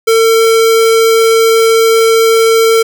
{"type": "tone", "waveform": "square", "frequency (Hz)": 451.3, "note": "A4", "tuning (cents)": 44, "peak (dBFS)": -6, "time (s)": [0.07, 2.83], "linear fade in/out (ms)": 10, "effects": []}